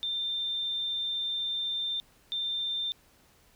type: tone pair in turn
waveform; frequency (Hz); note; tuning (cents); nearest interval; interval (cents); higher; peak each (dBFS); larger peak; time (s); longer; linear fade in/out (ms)
sine; 3588 / 3588; A7 / A7; +33 / +33; unison; 0; neither; -29 / -29; neither; 0.03-2 / 2.32-2.92; first; 0
effects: pink hiss -62 dBFS RMS until 3.55 s